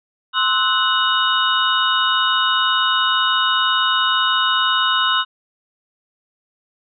sine tone cluster, 1046 / 1300 / 1485 / 2938 / 3708 Hz, C6 / E6 / F#6 / F#7 / A#7, -1 / -24 / +6 / -13 / -10 cents, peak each -21 dBFS, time 0.33-5.25 s, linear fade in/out 50 ms, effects none

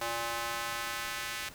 square tone with high-pass filter sweep, 116.8 Hz, A#2, 4 cents sharp, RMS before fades -36 dBFS, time 0.01-1.49 s, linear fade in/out 5 ms, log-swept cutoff 730 to 1900 Hz, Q 1.1, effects pink hiss -51 dBFS RMS until 1.54 s

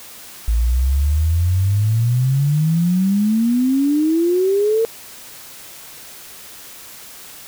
sine exponential sweep, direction up, 54.7 to 458.7 Hz, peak -13 dBFS, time 0.48-4.85 s, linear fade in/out 0 ms, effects white hiss -38 dBFS RMS until 7.47 s

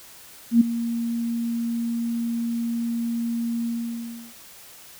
sine tone with ADSR envelope, 233.1 Hz, A#3, in tune, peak -9 dBFS, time 0.51-4.34 s, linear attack 97 ms, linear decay 10 ms, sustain -14 dB, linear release 690 ms, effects white hiss -46 dBFS RMS until 4.99 s

